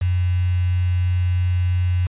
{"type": "tone with quantisation", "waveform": "sine", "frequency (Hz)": 89.7, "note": "F2", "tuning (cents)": 47, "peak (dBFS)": -16, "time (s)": [0.01, 2.07], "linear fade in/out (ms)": 10, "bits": 6, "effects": ["resampled to 8000 Hz"]}